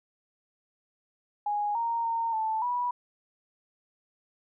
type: tone with pitch steps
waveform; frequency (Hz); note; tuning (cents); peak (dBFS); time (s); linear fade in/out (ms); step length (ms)
sine; 828 / 928 / 918 / 879 / 977; G#5 / A#5 / A#5 / A5 / B5; -5 / -8 / -27 / -2 / -19; -26; 1.46-2.91; 5; 290
effects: none